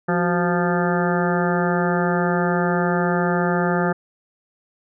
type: harmonic tone with a mistuned harmonic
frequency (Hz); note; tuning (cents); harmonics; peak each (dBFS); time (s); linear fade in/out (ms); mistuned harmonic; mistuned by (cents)
174.61; F3; 0; 1 / 2 / 3 / 4 / 5 / 7 / 8 / 9 / 10; -21 / -24 / -26 / -27 / -28 / -29 / -30 / -31 / -31; 0.08-3.93; 10; 2; +80
effects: none